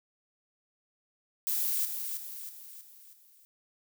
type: noise with echo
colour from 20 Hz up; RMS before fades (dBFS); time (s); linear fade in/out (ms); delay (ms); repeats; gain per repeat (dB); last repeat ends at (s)
violet; -30; 1.47-1.85; 0; 320; 5; -6; 3.45
effects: none